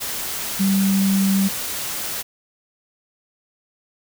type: tone in noise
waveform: sine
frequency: 194.7 Hz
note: G3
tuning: 12 cents flat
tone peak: -15 dBFS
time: 0.59-1.49 s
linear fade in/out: 20 ms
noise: white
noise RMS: -27 dBFS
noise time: 0-2.23 s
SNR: +9 dB
effects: none